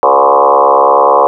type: tone with frequency modulation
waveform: sine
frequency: 784 Hz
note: G5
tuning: in tune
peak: -4 dBFS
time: 0.03-1.27 s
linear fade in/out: 0 ms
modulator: 69.2 Hz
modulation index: 4.9
effects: none